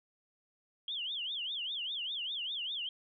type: tone with vibrato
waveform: sine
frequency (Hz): 3188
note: G7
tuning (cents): +28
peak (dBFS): -35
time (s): 0.88-2.89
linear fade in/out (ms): 2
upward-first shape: triangle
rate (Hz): 5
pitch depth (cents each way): 260
effects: none